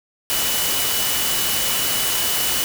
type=tone in noise; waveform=sine; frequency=2960 Hz; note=F#7; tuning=in tune; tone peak=-27 dBFS; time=0.3-2.64 s; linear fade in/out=0 ms; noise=white; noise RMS=-21 dBFS; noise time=0.3-2.64 s; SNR=-9 dB; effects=none